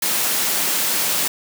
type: high-pass noise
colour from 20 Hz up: white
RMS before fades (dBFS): -20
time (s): 0.02-1.28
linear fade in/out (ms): 5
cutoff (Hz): 140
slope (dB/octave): 48
effects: none